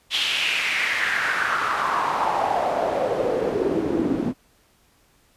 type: noise with band-pass filter sweep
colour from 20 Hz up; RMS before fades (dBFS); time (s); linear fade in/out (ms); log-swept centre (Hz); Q
pink; -23; 0.1-4.34; 50; 3300 to 260; 4
effects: pink hiss -60 dBFS RMS until 5.36 s + resampled to 32000 Hz